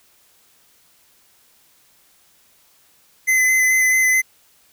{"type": "tone with vibrato", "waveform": "square", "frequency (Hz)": 2036, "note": "C7", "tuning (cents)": -48, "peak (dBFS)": -14, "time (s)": [3.27, 4.22], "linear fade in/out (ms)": 20, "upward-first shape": "square", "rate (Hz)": 4.6, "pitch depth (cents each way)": 12, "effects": ["white hiss -56 dBFS RMS until 4.72 s"]}